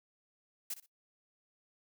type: noise with echo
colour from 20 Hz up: blue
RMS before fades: -38 dBFS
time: 0.7-0.74 s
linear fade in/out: 5 ms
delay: 61 ms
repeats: 2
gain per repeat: -13 dB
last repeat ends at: 0.862 s
effects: noise-tail reverb RT60 0.1 s tail -19 dB re dry

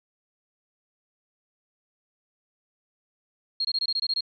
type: tone bursts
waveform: sine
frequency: 4250 Hz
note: C8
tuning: 26 cents sharp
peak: -23 dBFS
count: 9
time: 3.6-4.208 s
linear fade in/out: 5 ms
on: 48 ms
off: 22 ms
effects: none

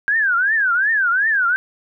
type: tone with vibrato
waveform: sine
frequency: 1584 Hz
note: G6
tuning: 18 cents sharp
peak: -14 dBFS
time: 0.08-1.56 s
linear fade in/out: 0 ms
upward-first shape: triangle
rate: 2.7 Hz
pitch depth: 270 cents each way
effects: none

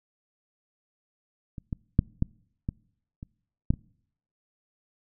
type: clicks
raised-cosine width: 5 ms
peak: -25 / -18 / -6 / -11 / -16 / -26 / -9 / -23 dBFS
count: 8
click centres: 1.582 / 1.728 / 1.991 / 2.224 / 2.689 / 3.229 / 3.705 / 3.738 s
effects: noise-tail reverb RT60 0.7 s tail -26 dB re dry

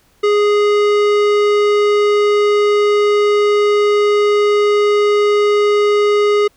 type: tone with tanh clipping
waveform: sine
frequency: 414.4 Hz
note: G#4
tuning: 4 cents flat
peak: -12 dBFS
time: 0.23-6.48 s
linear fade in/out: 10 ms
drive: 18 dB
effects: pink hiss -55 dBFS RMS until 6.56 s

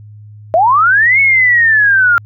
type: linear two-way sweep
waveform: sine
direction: up then down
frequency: 618 to 2217 to 1378 Hz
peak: -6 dBFS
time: 0.54-2.18 s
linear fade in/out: 0 ms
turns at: 1.2 s
effects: added 105 Hz sine -32 dBFS peak until 2.25 s

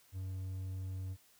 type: tone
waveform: triangle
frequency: 93.9 Hz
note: F#2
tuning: 26 cents sharp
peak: -36 dBFS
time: 0.12-1.17 s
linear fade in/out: 50 ms
effects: white hiss -66 dBFS RMS until 1.39 s

